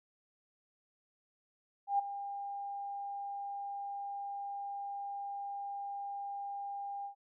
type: tone with ADSR envelope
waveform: sine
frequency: 802 Hz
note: G5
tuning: 39 cents sharp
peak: -25 dBFS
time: 1.87-7.15 s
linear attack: 120 ms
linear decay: 10 ms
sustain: -13 dB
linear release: 100 ms
effects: none